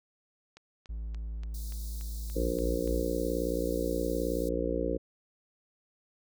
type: click train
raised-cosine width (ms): 0.2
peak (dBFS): -33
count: 9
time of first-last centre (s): 0.57-2.875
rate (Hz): 3.47
type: tone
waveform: triangle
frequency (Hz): 55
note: A1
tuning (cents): 0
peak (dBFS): -32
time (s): 0.89-3.03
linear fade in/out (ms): 10
type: high-pass noise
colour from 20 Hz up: white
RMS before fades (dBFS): -48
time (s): 1.54-4.49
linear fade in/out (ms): 5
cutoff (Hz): 3700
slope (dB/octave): 96
type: harmonic tone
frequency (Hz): 58.9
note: A#1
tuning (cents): +19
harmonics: 1 / 3 / 4 / 5 / 6 / 7 / 8 / 9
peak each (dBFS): -35 / -39 / -44 / -35 / -37 / -39 / -34 / -35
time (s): 2.35-4.98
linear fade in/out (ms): 20
effects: none